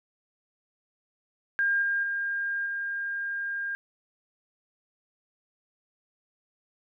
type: tone with level steps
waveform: sine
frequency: 1608 Hz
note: G6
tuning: 44 cents sharp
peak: -22 / -24 / -27 / -29 dBFS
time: 1.59-3.75 s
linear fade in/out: 0 ms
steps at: 1.82 / 2.03 / 2.66 s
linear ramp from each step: 2 ms
effects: none